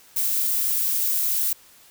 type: noise with amplitude modulation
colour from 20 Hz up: violet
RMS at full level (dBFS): -21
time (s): 0.16-1.53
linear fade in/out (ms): 5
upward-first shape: sine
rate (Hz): 214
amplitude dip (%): 40
effects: white hiss -52 dBFS RMS until 1.9 s